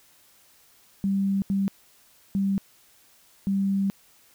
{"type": "tone bursts at uneven times", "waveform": "sine", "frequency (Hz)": 196, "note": "G3", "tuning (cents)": 0, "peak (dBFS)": -21, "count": 4, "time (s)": [[1.04, 1.42], [1.5, 1.68], [2.35, 2.58], [3.47, 3.9]], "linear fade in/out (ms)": 0, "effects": ["white hiss -58 dBFS RMS until 4.34 s"]}